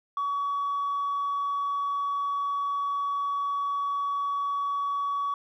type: tone with tanh clipping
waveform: triangle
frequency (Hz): 1131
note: C#6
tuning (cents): +34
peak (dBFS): -26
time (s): 0.17-5.34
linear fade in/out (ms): 2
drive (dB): 5
effects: none